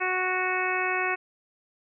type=harmonic tone; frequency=369 Hz; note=F#4; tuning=5 cents flat; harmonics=1 / 2 / 3 / 4 / 5 / 6 / 7; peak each=-32 / -32 / -32 / -32 / -32 / -32 / -32 dBFS; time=0-1.16 s; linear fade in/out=20 ms; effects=none